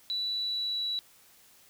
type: tone with pitch glide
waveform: sine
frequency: 3951 to 3926 Hz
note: B7 to B7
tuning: 0 to -11 cents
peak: -29 dBFS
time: 0.1-0.99 s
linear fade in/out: 0 ms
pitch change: -11 cents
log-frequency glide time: 0.34-0.85 s
effects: white hiss -59 dBFS RMS until 1.69 s